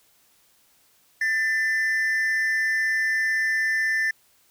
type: tone pair together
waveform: triangle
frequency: 1781 / 2018 Hz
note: A6 / B6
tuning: +21 / +37 cents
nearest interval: major second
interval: 216 cents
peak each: -19 / -26 dBFS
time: 1.21-4.11 s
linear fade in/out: 5 ms
effects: tanh soft clip ceiling -13 dBFS + white hiss -61 dBFS RMS until 4.5 s